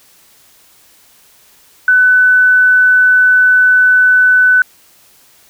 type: tone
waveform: sine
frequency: 1500 Hz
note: F#6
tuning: 23 cents sharp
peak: -5 dBFS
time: 1.88-4.62 s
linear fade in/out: 2 ms
effects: white hiss -47 dBFS RMS until 5.49 s